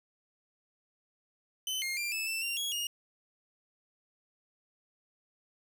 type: tone with pitch steps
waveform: sawtooth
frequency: 3043 / 2129 / 2378 / 2617 / 2663 / 2771 / 3327 / 2854 Hz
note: F#7 / C7 / D7 / E7 / E7 / F7 / G#7 / F7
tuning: +48 / +30 / +21 / -13 / +17 / -14 / +2 / +37 cents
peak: -29 dBFS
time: 1.67-2.87 s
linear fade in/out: 2 ms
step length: 150 ms
effects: none